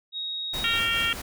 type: tone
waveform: sine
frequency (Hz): 3770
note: A#7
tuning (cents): +19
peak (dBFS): -29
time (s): 0.12-0.8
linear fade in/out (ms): 50
type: noise with tremolo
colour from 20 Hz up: pink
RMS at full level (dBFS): -34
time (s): 0.53-1.22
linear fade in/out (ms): 10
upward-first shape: sine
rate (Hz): 4.7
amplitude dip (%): 40
type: harmonic tone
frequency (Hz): 460.9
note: A#4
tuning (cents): -20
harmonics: 3 / 4 / 5 / 6 / 7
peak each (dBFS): -30 / -31 / -31 / -28 / -27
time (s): 0.64-1.13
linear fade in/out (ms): 2
effects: none